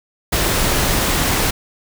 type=noise; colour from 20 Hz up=pink; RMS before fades=-17 dBFS; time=0.32-1.51 s; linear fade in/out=10 ms; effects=none